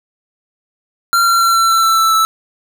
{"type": "tone with pitch steps", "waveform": "square", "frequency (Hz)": [1376, 1367.3, 1358.6, 1350, 1341.5, 1333, 1324.5, 1316.1], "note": ["F6", "F6", "F6", "E6", "E6", "E6", "E6", "E6"], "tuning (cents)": [-26, -37, -48, 41, 30, 19, 8, -3], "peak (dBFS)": -10, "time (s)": [1.13, 2.25], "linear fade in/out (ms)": 0, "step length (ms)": 140, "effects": []}